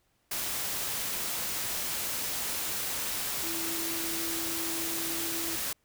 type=tone in noise; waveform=sine; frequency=331.2 Hz; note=E4; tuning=8 cents sharp; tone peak=-38 dBFS; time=3.43-5.56 s; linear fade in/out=5 ms; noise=white; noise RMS=-33 dBFS; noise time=0.31-5.73 s; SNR=-8 dB; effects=pink hiss -72 dBFS RMS until 5.84 s